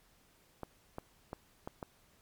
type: clicks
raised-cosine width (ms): 1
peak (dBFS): -26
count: 5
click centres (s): 0.633 / 0.984 / 1.331 / 1.675 / 1.828
effects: pink hiss -67 dBFS RMS until 2.21 s + MP3 96 kbps